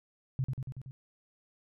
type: tone with echo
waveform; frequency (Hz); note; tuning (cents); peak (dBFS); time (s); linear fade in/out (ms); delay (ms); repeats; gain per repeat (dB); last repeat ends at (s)
sine; 131.3; C3; +6; -27; 0.39-0.44; 0; 94; 5; -3; 0.91
effects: none